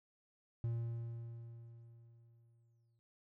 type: tone with exponential decay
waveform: triangle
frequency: 116.54 Hz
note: A#2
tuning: in tune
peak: -32 dBFS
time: 0.64-2.99 s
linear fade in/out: 0 ms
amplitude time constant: 510 ms
effects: none